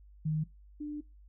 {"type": "tone pair in turn", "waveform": "sine", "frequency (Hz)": [155.1, 297], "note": ["D#3", "D4"], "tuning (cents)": [-5, 20], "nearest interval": "major seventh", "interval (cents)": 1125, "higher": "second", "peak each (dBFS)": [-28, -35], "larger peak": "first", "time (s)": [[0.25, 0.44], [0.8, 1.01]], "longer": "second", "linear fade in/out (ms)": 10, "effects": ["noise-tail reverb RT60 0.2 s tail -19 dB re dry", "added 50 Hz sine -53 dBFS peak until 1.28 s"]}